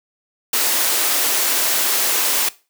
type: high-pass noise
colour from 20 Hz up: white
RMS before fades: -18 dBFS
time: 0.53-2.49 s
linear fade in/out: 5 ms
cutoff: 280 Hz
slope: 24 dB/octave
effects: noise-tail reverb RT60 0.3 s tail -19 dB re dry